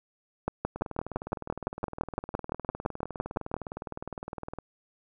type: two click trains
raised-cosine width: 1 ms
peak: -13 / -22 dBFS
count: 19 / 76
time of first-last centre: 0.48-3.541 / 0.76-4.587 s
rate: 5.88 / 19.6 Hz
effects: none